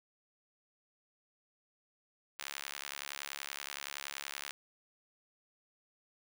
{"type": "tone with high-pass filter", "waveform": "sawtooth", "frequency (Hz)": 70.6, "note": "C#2", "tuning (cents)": 32, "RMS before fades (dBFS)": -44, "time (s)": [2.39, 4.51], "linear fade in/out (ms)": 0, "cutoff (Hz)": 1800, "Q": 0.74, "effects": []}